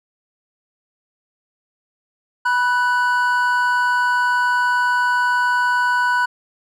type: tone pair together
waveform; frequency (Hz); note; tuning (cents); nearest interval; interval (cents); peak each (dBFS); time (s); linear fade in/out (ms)
triangle; 981 / 1490; B5 / F#6; -12 / +12; perfect fifth; 724; -16; 2.45-6.26; 10
effects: none